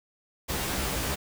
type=noise with comb filter; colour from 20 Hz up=pink; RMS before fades=-30 dBFS; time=0.48-1.16 s; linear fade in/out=20 ms; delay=15 ms; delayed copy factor=+1; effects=none